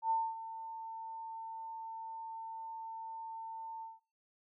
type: tone with ADSR envelope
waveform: sine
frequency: 899 Hz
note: A5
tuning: 37 cents sharp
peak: -27 dBFS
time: 0.02-4 s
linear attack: 85 ms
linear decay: 240 ms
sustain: -14 dB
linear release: 180 ms
effects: noise-tail reverb RT60 0.4 s tail -19 dB re dry